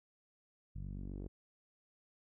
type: tone with low-pass filter sweep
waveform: sawtooth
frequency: 47.81 Hz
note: G1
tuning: 43 cents flat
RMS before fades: -44 dBFS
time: 0.75-1.28 s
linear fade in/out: 10 ms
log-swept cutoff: 140 to 410 Hz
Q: 1.9
effects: none